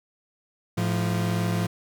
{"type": "tone pair together", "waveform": "40% pulse", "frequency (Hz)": [108.46, 174.61], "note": ["A2", "F3"], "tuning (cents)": [-24, 0], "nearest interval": "minor sixth", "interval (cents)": 824, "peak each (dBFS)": -25, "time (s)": [0.77, 1.67], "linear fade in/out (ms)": 10, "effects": []}